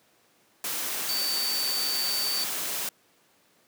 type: tone in noise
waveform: sine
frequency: 4569 Hz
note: D8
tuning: 48 cents flat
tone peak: -27 dBFS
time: 1.09-2.44 s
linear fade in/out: 2 ms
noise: white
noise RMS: -31 dBFS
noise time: 0.64-2.89 s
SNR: +1 dB
effects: pink hiss -63 dBFS RMS until 3.67 s + high-pass 200 Hz 12 dB/octave